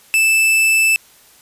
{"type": "tone", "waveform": "45% pulse", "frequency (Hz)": 2637, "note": "E7", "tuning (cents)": 0, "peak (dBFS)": -11, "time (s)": [0.14, 0.96], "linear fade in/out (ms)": 0, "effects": ["white hiss -48 dBFS RMS until 1.41 s", "resampled to 32000 Hz"]}